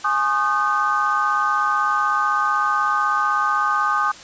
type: tone cluster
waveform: sine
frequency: 836 / 1089 / 1225 / 1534 Hz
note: G#5 / C#6 / D#6 / G6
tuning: +11 / -31 / -27 / -38 cents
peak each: -25 / -25 / -19 / -24 dBFS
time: 0.04-4.12 s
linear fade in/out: 10 ms
effects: white hiss -40 dBFS RMS until 4.23 s + resampled to 16000 Hz